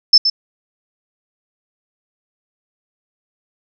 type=tone with echo; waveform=sine; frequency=5274 Hz; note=E8; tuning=in tune; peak=-3 dBFS; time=0.13-0.18 s; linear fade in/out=5 ms; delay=120 ms; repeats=1; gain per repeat=-9 dB; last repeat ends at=0.3 s; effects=none

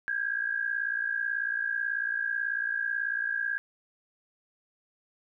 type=tone pair together; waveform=sine; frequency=1590 / 1648.2 Hz; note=G6 / G#6; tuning=+24 / -14 cents; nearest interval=minor second; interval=62 cents; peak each=-31 / -30 dBFS; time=0.08-3.58 s; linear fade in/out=0 ms; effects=none

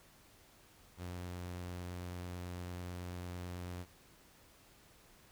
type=tone; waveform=sawtooth; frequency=89.1 Hz; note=F2; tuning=35 cents sharp; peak=-38 dBFS; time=0.97-3.86 s; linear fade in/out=50 ms; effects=pink hiss -63 dBFS RMS until 5.31 s

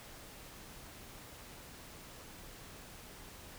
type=silence; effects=pink hiss -52 dBFS RMS until 3.58 s

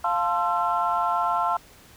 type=chord; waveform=sine; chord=F major seventh; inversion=none; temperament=equal with one note detuned; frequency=698.5 / 880 / 1046.5 / 1345.4 Hz; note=F5 / A5 / C6 / E6; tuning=0 / 0 / 0 / +35 cents; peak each=-26 dBFS; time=0.04-1.57 s; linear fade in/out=5 ms; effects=tanh soft clip ceiling -12 dBFS + pink hiss -51 dBFS RMS until 1.96 s

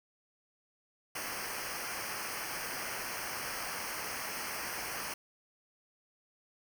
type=noise with comb filter; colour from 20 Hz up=pink; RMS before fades=-39 dBFS; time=1.15-5.14 s; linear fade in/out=5 ms; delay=0.27 ms; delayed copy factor=-0.9; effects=none

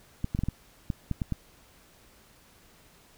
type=clicks; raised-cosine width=5 ms; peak=-16 dBFS; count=9; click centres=0.244 / 0.349 / 0.39 / 0.436 / 0.486 / 0.902 / 1.113 / 1.218 / 1.323 s; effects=pink hiss -58 dBFS RMS until 3.17 s

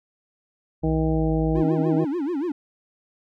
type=tone with pitch glide; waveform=sine; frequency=61.74 to 56.94 Hz; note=B1 to A#1; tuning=0 to -40 cents; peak=-26 dBFS; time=0.82-1.64 s; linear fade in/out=50 ms; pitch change=-140 cents; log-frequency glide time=1.12-1.2 s
type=harmonic tone; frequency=158.9 Hz; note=D#3; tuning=37 cents sharp; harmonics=1 / 2 / 3 / 4 / 5; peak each=-23 / -24 / -28 / -32 / -34 dBFS; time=0.83-2.05 s; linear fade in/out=10 ms
type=tone with vibrato; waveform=triangle; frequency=312.9 Hz; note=D#4; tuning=10 cents sharp; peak=-21 dBFS; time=1.55-2.52 s; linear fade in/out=5 ms; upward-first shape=sine; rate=6.9 Hz; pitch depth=260 cents each way
effects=none

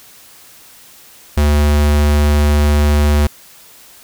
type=tone; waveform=square; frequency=73.8 Hz; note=D2; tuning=9 cents sharp; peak=-10 dBFS; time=1.37-3.27 s; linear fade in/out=5 ms; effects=white hiss -42 dBFS RMS until 4.03 s

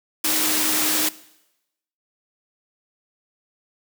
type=tone in noise; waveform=sine; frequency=309.8 Hz; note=D#4; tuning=7 cents flat; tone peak=-30 dBFS; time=0.24-1.09 s; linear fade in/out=5 ms; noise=white; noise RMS=-21 dBFS; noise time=0.24-1.09 s; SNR=-12 dB; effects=noise-tail reverb RT60 0.9 s tail -19 dB re dry + high-pass 200 Hz 12 dB/octave

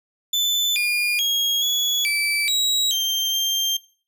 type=tone with pitch steps; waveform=35% pulse; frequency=3510 / 2424 / 3280 / 3383 / 2316 / 3854 / 3156 / 3174 Hz; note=A7 / D#7 / G#7 / G#7 / D7 / B7 / G7 / G7; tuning=-5 / -46 / -22 / +31 / -25 / -43 / +11 / +21 cents; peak=-17 dBFS; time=0.33-3.77 s; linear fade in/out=5 ms; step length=430 ms; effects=noise-tail reverb RT60 0.4 s tail -18 dB re dry

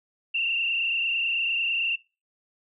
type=tone with frequency modulation; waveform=sine; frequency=2735 Hz; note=F7; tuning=37 cents flat; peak=-23 dBFS; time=0.34-1.96 s; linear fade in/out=10 ms; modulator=29 Hz; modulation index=2.8; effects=noise-tail reverb RT60 0.3 s tail -24 dB re dry

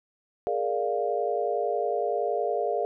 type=chord; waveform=sine; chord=Bb dominant seventh; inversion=third; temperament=equal; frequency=415.3 / 466.2 / 587.3 / 698.5 Hz; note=Ab4 / Bb4 / D5 / F5; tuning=0 / 0 / 0 / 0 cents; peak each=-30 / -30 / -31 / -29 dBFS; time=0.47-2.85 s; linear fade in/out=0 ms; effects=none

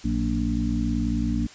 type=harmonic tone with a mistuned harmonic; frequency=58.27 Hz; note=A#1; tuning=in tune; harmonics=1 / 2 / 3 / 4 / 5; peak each=-27 / -31 / -31 / -26 / -29 dBFS; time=0.04-1.47 s; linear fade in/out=10 ms; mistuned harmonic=3; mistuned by=+74 cents; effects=white hiss -46 dBFS RMS until 1.54 s + resampled to 16000 Hz

